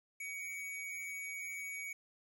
square tone with amplitude modulation, 2251 Hz, C#7, 26 cents sharp, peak -40 dBFS, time 0.2-1.93 s, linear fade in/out 5 ms, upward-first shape sine, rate 176 Hz, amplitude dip 35%, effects 11-bit

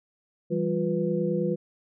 sine tone cluster, 166.7 / 196.1 / 354.6 / 493 Hz, E3 / G3 / F4 / B4, +20 / +1 / +26 / -3 cents, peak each -29 dBFS, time 0.5-1.56 s, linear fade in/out 20 ms, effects none

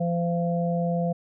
harmonic tone, 171.4 Hz, F3, 32 cents flat, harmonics 1 / 3 / 4, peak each -24 / -29 / -30 dBFS, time 0-1.13 s, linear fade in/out 10 ms, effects none

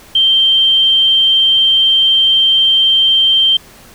sine tone, 3142 Hz, G7, 3 cents sharp, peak -7 dBFS, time 0.15-3.57 s, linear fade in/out 5 ms, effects pink hiss -40 dBFS RMS until 3.94 s

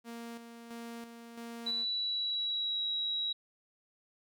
sawtooth tone with tremolo, 233.1 Hz, A#3, in tune, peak -38 dBFS, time 0.04-1.86 s, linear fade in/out 50 ms, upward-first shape square, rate 1.5 Hz, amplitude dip 50%
sine tone with pitch glide, 3951 to 3865 Hz, B7 to B7, 0 to -38 cents, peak -31 dBFS, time 1.66-3.33 s, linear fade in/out 10 ms, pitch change -38 cents, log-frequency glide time 1.83-2.83 s
effects none

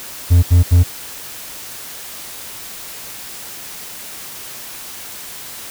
triangle tone bursts, 87.5 Hz, F2, 4 cents sharp, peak -4 dBFS, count 3, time 0.3-0.838 s, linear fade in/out 20 ms, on 130 ms, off 74 ms, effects white hiss -32 dBFS RMS until 5.7 s

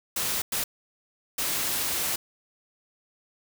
white noise bursts at uneven times, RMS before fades -28 dBFS, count 3, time 0.16-0.42 / 0.52-0.64 / 1.38-2.16 s, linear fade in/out 5 ms, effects none

